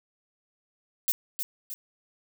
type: noise with echo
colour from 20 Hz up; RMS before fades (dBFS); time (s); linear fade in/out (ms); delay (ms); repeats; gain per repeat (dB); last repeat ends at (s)
violet; -25; 1.08-1.12; 0; 310; 2; -6; 1.74
effects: none